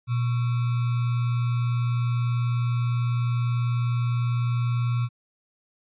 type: tone with sample-and-hold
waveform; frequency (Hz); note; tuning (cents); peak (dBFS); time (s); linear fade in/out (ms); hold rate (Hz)
sine; 120.4; B2; -44; -21; 0.07-5.09; 50; 1225
effects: resampled to 8000 Hz